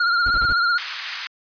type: tone with vibrato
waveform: square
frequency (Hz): 1403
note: F6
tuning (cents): +8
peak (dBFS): -17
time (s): 0-0.78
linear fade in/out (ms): 5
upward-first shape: triangle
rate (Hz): 16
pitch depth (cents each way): 59
type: noise bursts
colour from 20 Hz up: brown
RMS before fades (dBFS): -27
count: 4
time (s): 0.26-0.531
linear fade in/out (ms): 5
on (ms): 46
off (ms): 29
type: high-pass noise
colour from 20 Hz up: pink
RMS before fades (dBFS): -28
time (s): 0.78-1.27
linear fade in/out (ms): 0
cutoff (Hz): 1300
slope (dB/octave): 24
effects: resampled to 11025 Hz